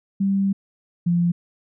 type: tone pair in turn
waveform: sine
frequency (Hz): 196 / 173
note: G3 / F3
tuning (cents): 0 / -16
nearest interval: major second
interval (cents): 216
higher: first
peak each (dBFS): -17 / -16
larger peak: second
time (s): 0.2-0.53 / 1.06-1.32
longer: first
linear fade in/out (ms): 10
effects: none